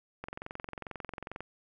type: click train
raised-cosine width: 0.5 ms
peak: -24 dBFS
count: 27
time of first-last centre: 0.24-1.406 s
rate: 22.3 Hz
effects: none